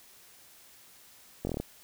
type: slowing click train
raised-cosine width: 2 ms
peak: -19 dBFS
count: 7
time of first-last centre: 1.45-1.6 s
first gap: 21 ms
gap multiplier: 1.07
effects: white hiss -56 dBFS RMS until 1.83 s